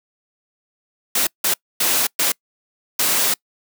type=noise bursts at uneven times; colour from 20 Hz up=white; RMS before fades=-18 dBFS; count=5; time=1.15-1.27 / 1.44-1.54 / 1.8-2.07 / 2.19-2.32 / 2.99-3.34 s; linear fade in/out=5 ms; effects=noise-tail reverb RT60 0.1 s tail -26 dB re dry + high-pass 200 Hz 12 dB/octave